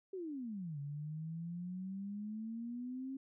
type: exponential two-way sweep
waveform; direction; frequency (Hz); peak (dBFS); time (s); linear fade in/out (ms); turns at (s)
sine; down then up; 394.5 to 140.7 to 270.8; -40; 0.13-3.17; 5; 0.79
effects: none